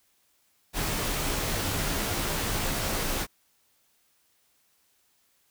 pink noise with comb filter, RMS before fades -29 dBFS, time 0.73-3.27 s, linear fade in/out 50 ms, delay 16 ms, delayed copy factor -0.5, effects white hiss -68 dBFS RMS until 5.5 s

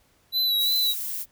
square tone with vibrato, 3947 Hz, B7, 2 cents flat, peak -21 dBFS, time 0.32-0.95 s, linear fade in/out 50 ms, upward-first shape sine, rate 2.8 Hz, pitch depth 39 cents each way
violet noise, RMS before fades -31 dBFS, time 0.58-1.26 s, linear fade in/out 50 ms
effects pink hiss -63 dBFS RMS until 1.31 s

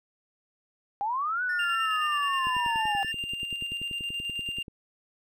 sine linear two-way sweep, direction up then down, 784 to 1500 to 784 Hz, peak -26 dBFS, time 1.01-3.03 s, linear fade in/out 0 ms, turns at 1.43 s
triangle tone with vibrato, 1769 Hz, A6, 9 cents sharp, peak -31 dBFS, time 1.49-3.12 s, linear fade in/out 5 ms, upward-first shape sine, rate 3.8 Hz, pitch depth 31 cents each way
triangle tone with tremolo, 2794 Hz, F7, in tune, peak -28 dBFS, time 1.59-4.63 s, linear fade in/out 5 ms, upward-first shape square, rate 9.4 Hz, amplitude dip 35%
click train, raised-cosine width 3 ms, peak -29 dBFS, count 24, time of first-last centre 2.47-4.682 s, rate 10.4 Hz
effects none

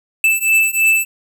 square beating tone pair, 2637 / 2640.1 Hz, E7 / E7, 0 / +2 cents, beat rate 3.1 Hz, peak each -16 / -15 dBFS, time 0.24-1.05 s, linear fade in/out 2 ms, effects none

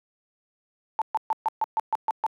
sine tone bursts, 882 Hz, A5, 4 cents sharp, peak -20 dBFS, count 9, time 0.99-2.264 s, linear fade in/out 0 ms, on 26 ms, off 130 ms, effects high-pass 400 Hz 12 dB/octave

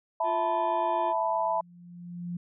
sine chord, E suspended fourth, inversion none, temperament equal, 659.3 / 880 / 987.8 Hz, E5 / A5 / B5, 0 / 0 / 0 cents, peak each -29 dBFS, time 0.2-1.61 s, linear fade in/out 5 ms
harmonic tone, 348.7 Hz, F4, 3 cents flat, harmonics 1 / 3 / 5 / 7 / 9 / 10, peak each -35 / -45 / -49 / -52 / -54 / -55 dBFS, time 0.23-1.14 s, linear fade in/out 50 ms
sine tone with exponential growth, 174.61 Hz, F3, in tune, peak -30 dBFS, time 1.03-2.37 s, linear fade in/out 5 ms, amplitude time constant 290 ms
effects none

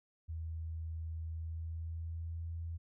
sine tone with pitch glide, 81 to 83.13 Hz, E2 to E2, -30 to +15 cents, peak -38 dBFS, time 0.28-2.78 s, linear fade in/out 20 ms, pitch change +45 cents, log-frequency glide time 1.3-2.5 s, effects none

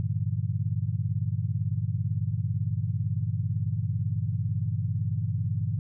sine chord, E half-diminished seventh, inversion first, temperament equal with one note detuned, 98.62 / 116.54 / 146.83 / 164.81 Hz, G2 / Bb2 / D3 / E3, +11 / 0 / 0 / 0 cents, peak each -29 / -29 / -34 / -35 dBFS, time 0-5.79 s, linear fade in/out 0 ms, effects none

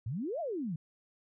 sine exponential two-way sweep, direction up then down, 100 to 713 to 146.8 Hz, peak -33 dBFS, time 0.06-0.76 s, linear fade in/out 5 ms, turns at 0.4 s, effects none

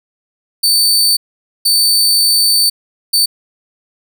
sawtooth tone bursts at uneven times, 4551 Hz, C#8, 45 cents sharp, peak -6 dBFS, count 3, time 0.63-1.17 / 1.65-2.7 / 3.13-3.26 s, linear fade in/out 10 ms, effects none

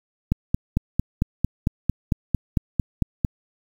click train, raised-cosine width 5 ms, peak -6 dBFS, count 14, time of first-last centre 0.32-3.248 s, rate 4.44 Hz, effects 7-bit

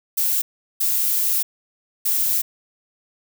violet noise bursts at uneven times, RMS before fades -20 dBFS, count 3, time 0.17-0.42 / 0.8-1.43 / 2.05-2.42 s, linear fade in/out 10 ms, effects none

